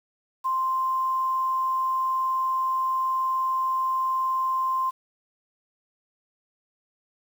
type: tone with quantisation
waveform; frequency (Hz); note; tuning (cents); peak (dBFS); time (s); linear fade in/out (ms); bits
sine; 1046.5; C6; 0; -22; 0.44-4.91; 20; 8
effects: none